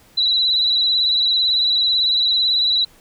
sine tone with vibrato, 3951 Hz, B7, in tune, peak -14 dBFS, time 0.17-2.85 s, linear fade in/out 10 ms, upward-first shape sine, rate 18 Hz, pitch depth 42 cents each way, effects pink hiss -51 dBFS RMS until 3 s

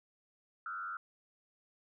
sine tone with frequency modulation, 1366 Hz, F6, 39 cents flat, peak -38 dBFS, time 0.66-0.97 s, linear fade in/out 2 ms, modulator 95.8 Hz, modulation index 1, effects none

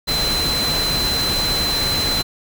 sine tone in noise, 4058 Hz, B7, 46 cents sharp, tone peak -19 dBFS, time 0.07-2.23 s, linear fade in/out 20 ms, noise pink, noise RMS -23 dBFS, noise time 0.07-2.23 s, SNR +1 dB, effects none

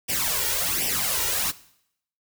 white noise with flanger, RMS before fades -25 dBFS, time 0.08-1.52 s, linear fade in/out 20 ms, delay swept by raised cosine 0.36 to 2.16 ms, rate 1.3 Hz, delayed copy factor +0.75, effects noise-tail reverb RT60 0.7 s tail -18 dB re dry

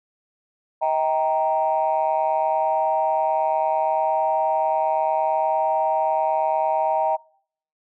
sine chord, Eb major, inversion none, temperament equal with one note detuned, 635 / 784 / 932.3 Hz, Eb5 / G5 / Bb5, +35 / 0 / 0 cents, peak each -22 dBFS, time 0.81-7.17 s, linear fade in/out 20 ms, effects noise-tail reverb RT60 0.6 s tail -25 dB re dry + tanh soft clip ceiling -11 dBFS

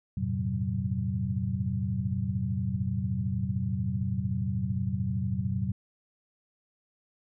sine tone cluster, 88.8 / 104.7 / 117.9 / 135.3 / 188.9 Hz, F2 / G#2 / A#2 / C#3 / F#3, +29 / +15 / +20 / -42 / +36 cents, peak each -34 / -35 / -32 / -36 / -32 dBFS, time 0.17-5.72 s, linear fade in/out 5 ms, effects none

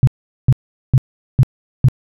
sine tone bursts, 129.4 Hz, C3, 19 cents flat, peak -5 dBFS, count 5, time 0.03-1.885 s, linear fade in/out 0 ms, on 43 ms, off 410 ms, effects none

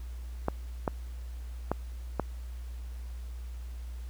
clicks, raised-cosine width 1 ms, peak -13 dBFS, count 4, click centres 0.484 / 0.878 / 1.716 / 2.197 s, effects added 60 Hz sine -37 dBFS peak until 4.09 s + pink hiss -58 dBFS RMS until 4.09 s

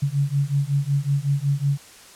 sine beating tone pair, 138.4 / 143.8 Hz, C#3 / D3, -2 / -36 cents, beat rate 5.4 Hz, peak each -22 dBFS, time 0.02-1.78 s, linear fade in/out 10 ms, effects white hiss -46 dBFS RMS until 2.15 s + low-pass 10000 Hz 12 dB/octave

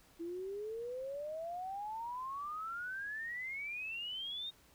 sine exponential sweep, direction up, 329.6 to 3729 Hz, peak -39 dBFS, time 0.19-4.51 s, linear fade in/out 20 ms, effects pink hiss -65 dBFS RMS until 4.74 s

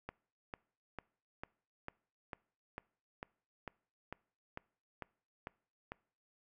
click train, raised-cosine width 0.5 ms, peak -27 dBFS, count 14, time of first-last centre 0.09-5.92 s, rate 2.23 Hz, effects noise-tail reverb RT60 0.5 s tail -24 dB re dry

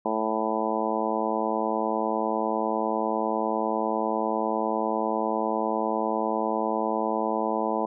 harmonic tone, 110 Hz, A2, in tune, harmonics 2 / 3 / 4 / 5 / 6 / 7 / 8 / 9, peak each -32 / -32 / -32 / -32 / -32 / -32 / -32 / -32 dBFS, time 0.05-7.86 s, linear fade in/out 5 ms, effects none

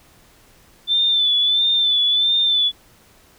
sine tone with vibrato, 3520 Hz, A7, in tune, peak -14 dBFS, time 0.87-2.72 s, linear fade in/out 50 ms, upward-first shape sine, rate 1.5 Hz, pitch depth 50 cents each way, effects pink hiss -52 dBFS RMS until 3.38 s

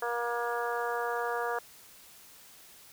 harmonic tone, 237.6 Hz, A#3, 33 cents sharp, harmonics 2 / 3 / 4 / 5 / 6 / 7, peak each -34 / -36 / -37 / -38 / -39 / -39 dBFS, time 0.02-1.59 s, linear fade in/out 5 ms, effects white hiss -54 dBFS RMS until 2.92 s

